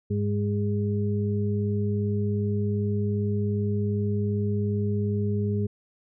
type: harmonic tone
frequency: 102.6 Hz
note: G#2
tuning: 21 cents flat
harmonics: 1 / 2 / 4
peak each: -25 / -28 / -31 dBFS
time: 0.1-5.67 s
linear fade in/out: 10 ms
effects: none